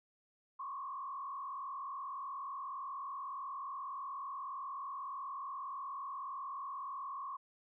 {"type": "tone with frequency modulation", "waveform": "sine", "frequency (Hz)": 1094, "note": "C#6", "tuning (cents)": -23, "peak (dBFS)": -40, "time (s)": [0.59, 7.37], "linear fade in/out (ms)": 10, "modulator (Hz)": 41.7, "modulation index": 1.4, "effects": []}